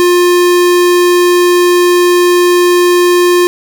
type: tone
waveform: square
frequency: 354.1 Hz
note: F4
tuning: 24 cents sharp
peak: -6 dBFS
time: 0-3.47 s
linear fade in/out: 0 ms
effects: none